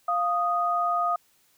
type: tone pair together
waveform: sine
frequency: 698.5 / 1242.1 Hz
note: F5 / D#6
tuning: 0 / -3 cents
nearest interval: minor seventh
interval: 997 cents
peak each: -26 / -24 dBFS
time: 0.08-1.16 s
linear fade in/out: 5 ms
effects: white hiss -64 dBFS RMS until 1.57 s